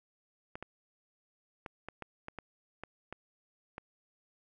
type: clicks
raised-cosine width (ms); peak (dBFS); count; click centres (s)
0.5; -26; 10; 0.555 / 0.626 / 1.662 / 1.886 / 2.023 / 2.284 / 2.387 / 2.836 / 3.126 / 3.781
effects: none